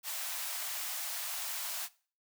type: high-pass noise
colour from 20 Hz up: white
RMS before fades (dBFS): -38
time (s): 0.03-1.89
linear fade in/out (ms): 50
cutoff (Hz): 600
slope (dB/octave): 96
effects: noise-tail reverb RT60 0.4 s tail -20 dB re dry